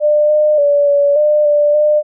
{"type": "tone with pitch steps", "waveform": "sine", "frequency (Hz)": [598, 605, 576, 571, 600, 589, 601], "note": ["D5", "D#5", "D5", "D5", "D5", "D5", "D5"], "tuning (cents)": [31, -49, -34, -49, 37, 5, 40], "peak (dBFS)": -8, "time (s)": [0, 2.03], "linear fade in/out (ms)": 50, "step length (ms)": 290, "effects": []}